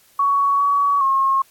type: tone with pitch steps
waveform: sine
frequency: 1120 / 1131 / 1080 Hz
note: C#6 / C#6 / C#6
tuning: +18 / +34 / -45 cents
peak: -14 dBFS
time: 0.19-1.42 s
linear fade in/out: 5 ms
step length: 410 ms
effects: white hiss -54 dBFS RMS until 1.5 s + AAC 64 kbps